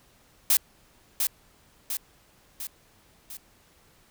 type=noise with echo; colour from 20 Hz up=blue; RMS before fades=-20 dBFS; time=0.5-0.57 s; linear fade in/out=2 ms; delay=700 ms; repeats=4; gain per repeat=-5 dB; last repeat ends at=3.37 s; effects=pink hiss -60 dBFS RMS until 4.1 s